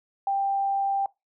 sine tone, 789 Hz, G5, 11 cents sharp, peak -22 dBFS, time 0.27-1.06 s, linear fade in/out 2 ms, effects noise-tail reverb RT60 0.2 s tail -21 dB re dry

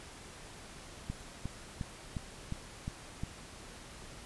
click train, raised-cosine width 5 ms, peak -24 dBFS, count 7, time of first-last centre 1.1-3.235 s, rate 2.81 Hz, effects pink hiss -50 dBFS RMS until 4.25 s + resampled to 24000 Hz

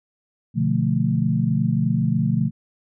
sine chord, B half-diminished seventh, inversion none, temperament equal, 123.47 / 146.83 / 174.61 / 220 Hz, B2 / D3 / F3 / A3, 0 / 0 / 0 / 0 cents, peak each -23 dBFS, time 0.54-2.51 s, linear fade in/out 50 ms, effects none

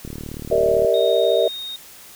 click train, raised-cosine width 3 ms, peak -19 dBFS, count 31, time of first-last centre 0.05-0.848 s, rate 37.6 Hz
sine chord, E half-diminished seventh, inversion first, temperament equal with one note detuned, 392 / 466.2 / 587.3 / 645.3 Hz, G4 / Bb4 / D5 / E5, 0 / 0 / 0 / -37 cents, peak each -22 / -19 / -20 / -19 dBFS, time 0.51-1.48 s, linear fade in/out 5 ms
sine tone, 3713 Hz, A#7, 8 cents flat, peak -28 dBFS, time 0.94-1.76 s, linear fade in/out 2 ms
effects white hiss -43 dBFS RMS until 2.15 s

